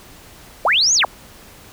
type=linear two-way sweep; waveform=sine; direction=up then down; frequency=503 to 6960 to 503 Hz; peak=-12 dBFS; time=0.65-1.05 s; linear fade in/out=2 ms; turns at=0.94 s; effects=pink hiss -43 dBFS RMS until 1.72 s